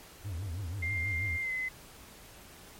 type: tone with vibrato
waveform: triangle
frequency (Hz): 91.1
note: F#2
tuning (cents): -26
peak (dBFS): -32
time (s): 0.24-1.38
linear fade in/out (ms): 20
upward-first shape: triangle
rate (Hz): 6.2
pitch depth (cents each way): 280
type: tone with pitch glide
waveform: sine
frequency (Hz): 2100 to 2037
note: C7 to C7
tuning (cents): +6 to -47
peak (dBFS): -31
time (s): 0.82-1.69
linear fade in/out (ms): 10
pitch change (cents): -53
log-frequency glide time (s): 1.41-1.52
effects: pink hiss -52 dBFS RMS until 2.79 s + MP3 64 kbps